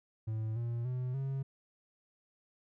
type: tone with pitch steps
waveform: triangle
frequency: 110 / 117.9 / 126.36 / 135.43 Hz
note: A2 / A#2 / B2 / C#3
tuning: 0 / +20 / +40 / -40 cents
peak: -31 dBFS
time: 0.27-1.43 s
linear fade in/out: 10 ms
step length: 290 ms
effects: none